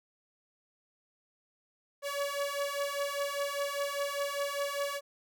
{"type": "beating tone pair", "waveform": "sawtooth", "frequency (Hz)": [564, 569], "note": ["C#5", "C#5"], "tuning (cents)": [30, 45], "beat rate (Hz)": 5, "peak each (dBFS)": -31, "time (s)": [2.02, 5.01], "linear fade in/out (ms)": 50, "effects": []}